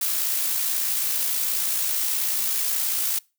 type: noise with amplitude modulation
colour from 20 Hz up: blue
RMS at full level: -23 dBFS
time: 0.01-3.19 s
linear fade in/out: 5 ms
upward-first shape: sine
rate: 58.5 Hz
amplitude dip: 30%
effects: noise-tail reverb RT60 0.3 s tail -25 dB re dry